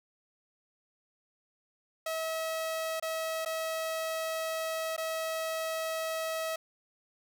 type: tone with dropouts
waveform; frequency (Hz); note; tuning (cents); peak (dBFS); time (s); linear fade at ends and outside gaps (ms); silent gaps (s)
sawtooth; 644; E5; -41; -28; 2.06-6.56; 5; 2.999-3.024 / 3.45-3.459 / 4.965-4.978
effects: 9-bit

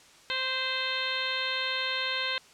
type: harmonic tone with a mistuned harmonic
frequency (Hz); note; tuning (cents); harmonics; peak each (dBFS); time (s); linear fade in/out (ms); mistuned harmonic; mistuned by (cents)
522; C5; -4; 1 / 2 / 3 / 4 / 5 / 6 / 7 / 8; -40 / -38 / -35 / -36 / -36 / -36 / -35 / -36; 0.3-2.38; 0; 4; -23
effects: white hiss -55 dBFS RMS until 2.53 s + low-pass 7000 Hz 12 dB/octave

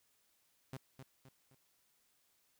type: tone with echo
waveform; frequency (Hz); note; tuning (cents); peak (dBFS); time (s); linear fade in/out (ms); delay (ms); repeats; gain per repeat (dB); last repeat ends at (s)
sawtooth; 132.4; C3; +21; -39; 0.73-0.77; 2; 260; 3; -7; 1.55
effects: white hiss -75 dBFS RMS until 2.59 s

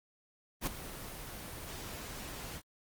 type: noise with ADSR envelope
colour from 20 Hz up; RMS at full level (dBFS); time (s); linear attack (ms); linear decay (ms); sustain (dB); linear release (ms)
pink; -31; 0.61-2.62; 61; 4; -13; 55
effects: Opus 24 kbps

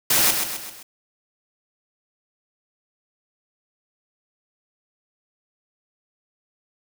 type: noise with echo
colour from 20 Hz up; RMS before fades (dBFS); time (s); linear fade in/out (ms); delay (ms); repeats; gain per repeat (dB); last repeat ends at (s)
white; -18; 0.1-0.31; 5; 130; 4; -6; 0.83
effects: none

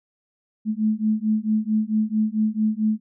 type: beating tone pair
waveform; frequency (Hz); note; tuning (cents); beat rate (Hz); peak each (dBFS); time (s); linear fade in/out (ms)
sine; 213.9 / 218.4; A3 / A3; -49 / -13; 4.5; -22; 0.65-3; 50
effects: none

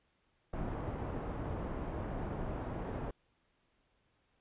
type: low-pass noise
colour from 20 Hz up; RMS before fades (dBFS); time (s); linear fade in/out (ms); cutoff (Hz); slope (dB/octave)
pink; -39; 0.53-3.11; 5; 910; 12
effects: pink hiss -75 dBFS RMS until 4.4 s + resampled to 8000 Hz

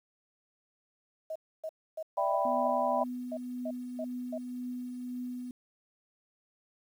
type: tone bursts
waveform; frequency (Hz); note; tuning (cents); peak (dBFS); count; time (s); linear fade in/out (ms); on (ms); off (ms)
sine; 635; D#5; +35; -34; 10; 1.3-4.38; 5; 56; 280
type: chord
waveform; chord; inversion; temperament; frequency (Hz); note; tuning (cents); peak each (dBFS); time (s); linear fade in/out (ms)
sine; E minor seventh; third; equal; 587.3 / 659.3 / 784 / 987.8; D5 / E5 / G5 / B5; 0 / 0 / 0 / 0; -32; 2.17-3.04; 10
type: tone with tremolo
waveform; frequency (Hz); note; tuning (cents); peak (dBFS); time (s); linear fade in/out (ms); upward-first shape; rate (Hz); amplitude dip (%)
sine; 248.3; B3; +9; -34; 2.45-5.51; 2; triangle; 1.9; 35
effects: 10-bit

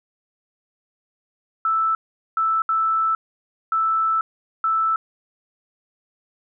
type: tone bursts at uneven times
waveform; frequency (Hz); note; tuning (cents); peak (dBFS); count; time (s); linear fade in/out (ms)
sine; 1318.5; E6; 0; -17; 5; 1.65-1.95 / 2.37-2.62 / 2.69-3.15 / 3.72-4.21 / 4.64-4.96; 2
effects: none

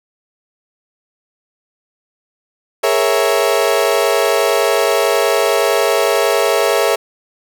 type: chord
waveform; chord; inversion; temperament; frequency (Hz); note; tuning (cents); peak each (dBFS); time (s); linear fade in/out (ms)
35% pulse; A# half-diminished seventh; third; equal; 415.3 / 466.2 / 554.4 / 659.3; G#4 / A#4 / C#5 / E5; 0 / 0 / 0 / 0; -16; 2.83-6.96; 10
effects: none

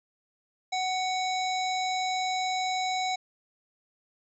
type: harmonic tone with a mistuned harmonic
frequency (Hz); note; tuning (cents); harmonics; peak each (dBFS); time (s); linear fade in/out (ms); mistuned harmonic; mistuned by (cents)
744; F#5; +9; 1 / 3 / 5 / 7 / 9 / 10; -28 / -35 / -34 / -45 / -42 / -50; 0.72-3.16; 10; 5; +93
effects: none

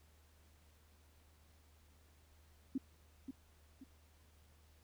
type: tone with echo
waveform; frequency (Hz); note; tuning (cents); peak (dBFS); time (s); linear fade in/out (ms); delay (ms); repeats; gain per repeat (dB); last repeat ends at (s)
sine; 265.8; C4; +27; -34; 2.75-2.78; 5; 530; 2; -8; 3.84
effects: added 76 Hz sine -65 dBFS peak until 4.83 s + pink hiss -71 dBFS RMS until 4.83 s

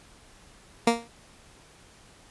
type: tone with exponential decay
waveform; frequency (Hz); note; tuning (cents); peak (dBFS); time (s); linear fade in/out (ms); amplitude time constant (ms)
15% pulse; 233.1; A#3; 0; -9; 0.87-1.08; 5; 44
effects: pink hiss -54 dBFS RMS until 2.3 s + resampled to 24000 Hz

